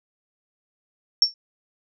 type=tone with exponential decay; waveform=sine; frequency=5460 Hz; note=F8; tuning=40 cents flat; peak=-9 dBFS; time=1.22-1.34 s; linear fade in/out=1 ms; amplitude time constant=24 ms; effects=none